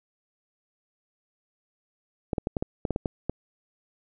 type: clicks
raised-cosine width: 2 ms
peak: -13 dBFS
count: 10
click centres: 2.332 / 2.382 / 2.471 / 2.568 / 2.625 / 2.852 / 2.907 / 2.961 / 3.058 / 3.296 s
effects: none